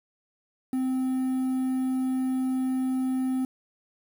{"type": "tone with quantisation", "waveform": "triangle", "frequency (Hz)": 259.4, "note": "C4", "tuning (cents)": -15, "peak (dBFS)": -22, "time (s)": [0.73, 3.45], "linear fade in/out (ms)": 2, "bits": 8, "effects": []}